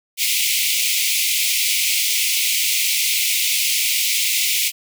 pink high-pass noise, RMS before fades -19 dBFS, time 0.17-4.72 s, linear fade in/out 50 ms, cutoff 2100 Hz, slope 96 dB/octave, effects none

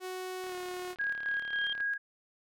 sawtooth tone with pitch glide, 370 to 362.6 Hz, F#4 to F#4, 0 to -35 cents, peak -33 dBFS, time 0-0.96 s, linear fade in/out 50 ms, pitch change -35 cents, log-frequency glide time 0.48-0.54 s
click train, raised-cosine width 0.3 ms, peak -32 dBFS, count 51, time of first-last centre 0.44-1.806 s, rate 36.6 Hz
sine tone with tremolo, 1641 Hz, G#6, 21 cents flat, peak -29 dBFS, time 0.99-1.98 s, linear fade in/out 10 ms, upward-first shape square, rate 3.7 Hz, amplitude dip 50%
sine tone with exponential growth, 3204 Hz, G7, 37 cents sharp, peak -30 dBFS, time 1.08-1.73 s, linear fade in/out 2 ms, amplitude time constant 140 ms
effects none

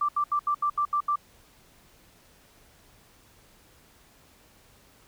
sine tone bursts, 1174.7 Hz, D6, in tune, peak -22 dBFS, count 8, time 0.01-1.158 s, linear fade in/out 5 ms, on 77 ms, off 76 ms, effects pink hiss -58 dBFS RMS until 5.07 s

